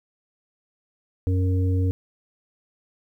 harmonic tone, 92.5 Hz, F#2, in tune, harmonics 1 / 3 / 5, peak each -19 / -29 / -33 dBFS, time 1.27-1.91 s, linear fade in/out 0 ms, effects 10-bit

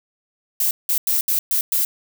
violet noise bursts at uneven times, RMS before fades -19 dBFS, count 6, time 0.6-0.71 / 0.89-0.98 / 1.07-1.21 / 1.28-1.39 / 1.51-1.61 / 1.72-1.85 s, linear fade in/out 2 ms, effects none

